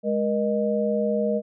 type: tone cluster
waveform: sine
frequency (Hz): 209.6 / 475.3 / 616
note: G#3 / A#4 / D#5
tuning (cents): +16 / +34 / -17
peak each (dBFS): -25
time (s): 0.03-1.42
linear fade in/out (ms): 50
effects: none